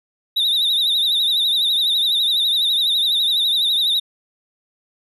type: tone with vibrato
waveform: triangle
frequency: 3729 Hz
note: A#7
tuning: in tune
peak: -14 dBFS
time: 0.36-4 s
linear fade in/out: 10 ms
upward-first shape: triangle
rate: 12 Hz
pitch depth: 110 cents each way
effects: none